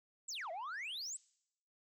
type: exponential two-way sweep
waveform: sine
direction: down then up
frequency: 8280 to 627 to 8280 Hz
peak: -38 dBFS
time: 0.28-1.17 s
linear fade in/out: 10 ms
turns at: 0.51 s
effects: noise-tail reverb RT60 0.8 s tail -26 dB re dry + tanh soft clip ceiling -40 dBFS